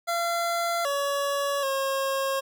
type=tone with pitch steps; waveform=25% pulse; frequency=684 / 564 / 541 Hz; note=F5 / C#5 / C#5; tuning=-36 / +30 / -42 cents; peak=-21 dBFS; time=0.07-2.41 s; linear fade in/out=20 ms; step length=780 ms; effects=none